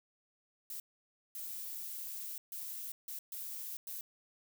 violet noise bursts at uneven times, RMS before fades -43 dBFS, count 6, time 0.7-0.8 / 1.35-2.38 / 2.52-2.92 / 3.08-3.19 / 3.32-3.77 / 3.87-4.01 s, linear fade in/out 2 ms, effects none

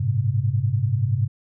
sine tone cluster, 101 / 111.6 / 131.8 Hz, G#2 / A2 / C3, -48 / +25 / +13 cents, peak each -23 dBFS, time 0-1.28 s, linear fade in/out 10 ms, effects none

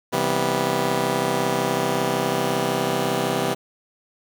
10% pulse chord, C major seventh, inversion none, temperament just, 130.81 / 163.52 / 196.22 / 245.3 Hz, C3 / E3 / G3 / B3, 0 / -14 / +2 / -12 cents, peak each -19 dBFS, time 0.12-3.55 s, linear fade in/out 20 ms, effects 8-bit

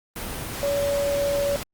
sine tone in noise, 567 Hz, C#5, 39 cents sharp, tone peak -21 dBFS, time 0.63-1.56 s, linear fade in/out 0 ms, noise pink, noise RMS -32 dBFS, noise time 0.16-1.63 s, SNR +8 dB, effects Opus 32 kbps

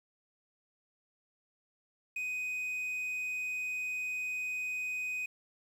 triangle tone, 2500 Hz, D#7, 8 cents sharp, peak -32 dBFS, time 2.16-5.26 s, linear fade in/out 5 ms, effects 10-bit

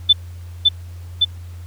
sine tone with echo, 3520 Hz, A7, in tune, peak -6 dBFS, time 0.09-0.13 s, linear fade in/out 10 ms, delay 560 ms, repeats 2, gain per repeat -2 dB, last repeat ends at 1.25 s, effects added 87 Hz sine -31 dBFS peak until 1.66 s + pink hiss -50 dBFS RMS until 1.66 s

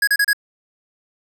square tone bursts, 1661.2 Hz, G#6, in tune, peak -14 dBFS, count 4, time 0.02-0.332 s, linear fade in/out 5 ms, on 54 ms, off 32 ms, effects none

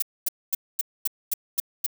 violet noise bursts, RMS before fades -23 dBFS, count 8, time 0-1.864 s, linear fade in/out 5 ms, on 23 ms, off 240 ms, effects none

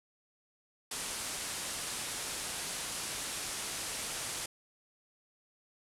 white low-pass noise, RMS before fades -39 dBFS, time 0.91-4.46 s, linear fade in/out 5 ms, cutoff 11000 Hz, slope 48 dB/octave, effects none

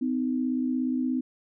sine tone pair together, 254.2 / 311.1 Hz, C4 / D#4, -50 / 0 cents, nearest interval minor third, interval 350 cents, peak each -25 / -31 dBFS, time 0.01-1.21 s, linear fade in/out 10 ms, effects none

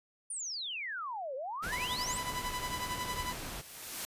sine exponential two-way sweep, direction down then up, 9700 to 504 to 8570 Hz, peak -36 dBFS, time 0.3-2.18 s, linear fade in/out 5 ms, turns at 1.35 s
pink noise, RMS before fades -41 dBFS, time 1.62-3.62 s, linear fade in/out 20 ms
sawtooth tone with tremolo, 995 Hz, B5, 13 cents sharp, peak -29 dBFS, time 1.72-3.33 s, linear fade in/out 5 ms, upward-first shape triangle, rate 11 Hz, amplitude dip 80%
white noise with exponential growth, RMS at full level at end -37 dBFS, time 2.85-4.05 s, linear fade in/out 0 ms, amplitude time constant 260 ms
effects resampled to 32000 Hz

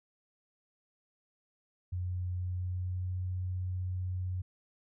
sine tone with pitch glide, 90.3 to 91.56 Hz, F#2 to F#2, -42 to -18 cents, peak -32 dBFS, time 1.92-4.42 s, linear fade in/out 10 ms, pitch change +24 cents, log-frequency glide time 2.39-3.19 s, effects none

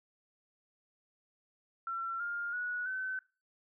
sine tone with pitch steps, 1354 / 1408.2 / 1464.7 / 1523.3 Hz, E6 / F6 / F#6 / F#6, +46 / +14 / -18 / +50 cents, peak -34 dBFS, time 1.87-3.19 s, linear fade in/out 2 ms, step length 330 ms, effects noise-tail reverb RT60 0.3 s tail -19 dB re dry

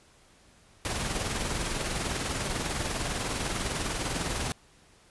pink noise with tremolo, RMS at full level -29 dBFS, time 0.85-4.52 s, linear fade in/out 0 ms, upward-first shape triangle, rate 20 Hz, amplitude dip 50%, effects pink hiss -59 dBFS RMS until 5.1 s + resampled to 24000 Hz

